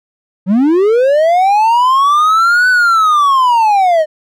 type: linear two-way sweep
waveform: triangle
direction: up then down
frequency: 174.4 to 1510 to 602 Hz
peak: -5 dBFS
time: 0.46-4.06 s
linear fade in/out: 50 ms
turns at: 2.69 s
effects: none